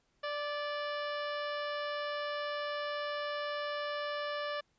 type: harmonic tone with a mistuned harmonic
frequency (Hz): 587.3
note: D5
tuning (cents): 0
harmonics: 1 / 2 / 3 / 4 / 5 / 6 / 7 / 8 / 9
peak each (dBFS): -37 / -40 / -42 / -50 / -47 / -51 / -53 / -56 / -53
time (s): 0.23-4.61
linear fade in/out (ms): 10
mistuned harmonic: 3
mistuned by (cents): -23
effects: pink hiss -75 dBFS RMS until 4.78 s + resampled to 16000 Hz